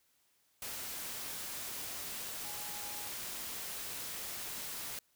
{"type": "tone in noise", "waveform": "sine", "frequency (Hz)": 830.6, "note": "G#5", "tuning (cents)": 0, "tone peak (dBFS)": -51, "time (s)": [2.44, 3.08], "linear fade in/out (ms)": 2, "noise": "white", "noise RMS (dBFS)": -42, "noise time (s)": [0.62, 4.99], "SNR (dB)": -12, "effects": ["white hiss -73 dBFS RMS until 5.15 s"]}